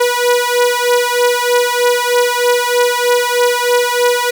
sawtooth beating tone pair, 485.9 / 489.1 Hz, B4 / B4, -28 / -17 cents, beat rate 3.2 Hz, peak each -10 dBFS, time 0-4.31 s, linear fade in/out 10 ms, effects none

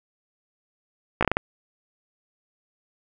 slowing click train, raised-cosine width 0.5 ms, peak -5 dBFS, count 6, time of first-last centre 1.21-1.369 s, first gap 16 ms, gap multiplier 1.35, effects none

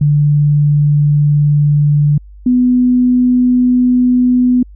sine tone pair in turn, 146.83 / 249.1 Hz, D3 / B3, 0 / +15 cents, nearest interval major sixth, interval 915 cents, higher second, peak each -7 dBFS, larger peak neither, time 0.01-2.18 / 2.46-4.63 s, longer neither, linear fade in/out 5 ms, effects added 50 Hz sine -33 dBFS peak until 4.75 s

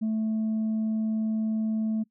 sine tone, 219.2 Hz, A3, 6 cents flat, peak -22 dBFS, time 0.01-2.04 s, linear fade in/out 20 ms, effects noise-tail reverb RT60 0.1 s tail -23 dB re dry + tanh soft clip ceiling -23 dBFS

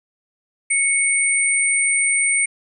sine tone pair together, 2217 / 8868 Hz, C#7 / C#9, 0 / 0 cents, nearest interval 2 octaves, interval 2400 cents, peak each -18 dBFS, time 0.7-2.46 s, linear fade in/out 10 ms, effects none

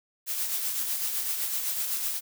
blue noise with tremolo, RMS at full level -28 dBFS, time 0.26-2.21 s, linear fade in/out 50 ms, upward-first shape triangle, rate 7.9 Hz, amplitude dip 45%, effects none

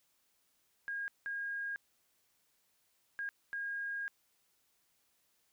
sine tone bursts at uneven times, 1627 Hz, G#6, 36 cents flat, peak -36 dBFS, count 4, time 0.88-1.08 / 1.26-1.76 / 3.19-3.29 / 3.53-4.08 s, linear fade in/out 0 ms, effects white hiss -75 dBFS RMS until 5.52 s

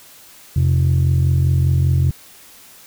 sine tone pair together, 86.6 / 131.66 Hz, F2 / C3, -14 / +11 cents, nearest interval perfect fifth, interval 725 cents, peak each -13 dBFS, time 0.56-2.11 s, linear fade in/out 5 ms, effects tanh soft clip ceiling -9 dBFS + white hiss -44 dBFS RMS until 2.86 s

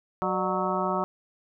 harmonic tone with a mistuned harmonic, 185 Hz, F#3, in tune, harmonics 1 / 2 / 3 / 4 / 5 / 6 / 7, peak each -32 / -32 / -32 / -32 / -32 / -32 / -32 dBFS, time 0.22-1.04 s, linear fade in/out 0 ms, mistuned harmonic 3, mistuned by +120 cents, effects none

